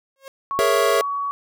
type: tone with exponential growth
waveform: sawtooth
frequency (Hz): 541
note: C#5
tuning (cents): -42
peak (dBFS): -29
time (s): 0.16-0.28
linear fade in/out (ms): 1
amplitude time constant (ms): 25
type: tone with pitch glide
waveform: sine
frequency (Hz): 1108.7 to 1127.4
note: C#6 to C#6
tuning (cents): 0 to +29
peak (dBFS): -22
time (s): 0.51-1.31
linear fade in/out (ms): 0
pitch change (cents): +29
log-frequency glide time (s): 0.95-1.04
type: chord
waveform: square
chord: A# half-diminished seventh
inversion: third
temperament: equal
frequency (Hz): 415.3 / 466.2 / 554.4 / 659.3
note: G#4 / A#4 / C#5 / E5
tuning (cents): 0 / 0 / 0 / 0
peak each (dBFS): -23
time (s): 0.59-1.01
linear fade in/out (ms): 0
effects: none